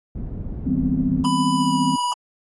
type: low-pass noise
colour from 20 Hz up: pink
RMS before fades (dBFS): -29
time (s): 0.15-1.24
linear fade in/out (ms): 5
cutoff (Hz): 220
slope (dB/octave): 12
type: chord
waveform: sine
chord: C major seventh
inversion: first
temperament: equal with one note detuned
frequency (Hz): 161.52 / 196 / 246.9 / 261.6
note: E3 / G3 / B3 / C4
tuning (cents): -35 / 0 / 0 / 0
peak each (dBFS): -25 / -26 / -24 / -21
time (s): 0.66-1.96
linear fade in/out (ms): 10
type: tone with pitch glide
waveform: square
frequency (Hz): 994 to 976.9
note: B5 to B5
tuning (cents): +11 to -19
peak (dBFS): -22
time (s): 1.24-2.14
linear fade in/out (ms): 10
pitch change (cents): -30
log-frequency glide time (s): 1.55-1.77
effects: AAC 32 kbps